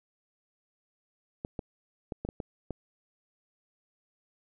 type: clicks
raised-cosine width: 2 ms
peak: -21 dBFS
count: 7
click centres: 1.449 / 1.592 / 2.122 / 2.25 / 2.289 / 2.402 / 2.707 s
effects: none